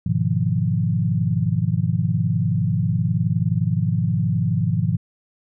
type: chord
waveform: sine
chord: F half-diminished seventh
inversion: first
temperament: equal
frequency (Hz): 103.83 / 123.47 / 155.56 / 174.61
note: Ab2 / Cb3 / Eb3 / F3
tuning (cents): 0 / 0 / 0 / 0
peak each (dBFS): -23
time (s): 0.06-4.97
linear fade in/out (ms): 5
effects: none